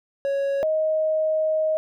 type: tone pair in turn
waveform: triangle / sine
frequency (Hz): 554.4 / 627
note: C#5 / D#5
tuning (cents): 0 / +13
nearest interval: major second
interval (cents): 213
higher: second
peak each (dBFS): -19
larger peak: neither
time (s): 0.25-0.63 / 0.63-1.77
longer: second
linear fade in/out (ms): 0
effects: none